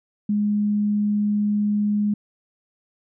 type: tone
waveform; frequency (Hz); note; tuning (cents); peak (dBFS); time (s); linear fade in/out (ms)
sine; 207.7; G#3; 0; -18; 0.29-2.14; 5
effects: none